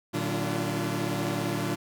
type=tone cluster; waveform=sawtooth; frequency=115.5 / 150.5 / 187.8 / 289.4 / 342.1 Hz; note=A#2 / D3 / F#3 / D4 / F4; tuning=-16 / +43 / +26 / -25 / -36 cents; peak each=-30 dBFS; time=0.13-1.76 s; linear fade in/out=20 ms; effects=none